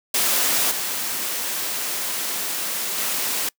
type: noise with level steps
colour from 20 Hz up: white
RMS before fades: -20 / -26 / -24 dBFS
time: 0.14-3.49 s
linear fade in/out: 5 ms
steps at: 0.71 / 2.98 s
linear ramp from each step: 5 ms
effects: noise-tail reverb RT60 0.1 s tail -25 dB re dry + high-pass 200 Hz 12 dB/octave